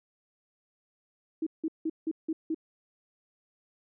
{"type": "tone bursts", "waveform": "sine", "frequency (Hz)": 320, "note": "D#4", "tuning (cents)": 49, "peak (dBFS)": -27, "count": 6, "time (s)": [1.42, 2.546], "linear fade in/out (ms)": 5, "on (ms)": 46, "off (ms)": 170, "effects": []}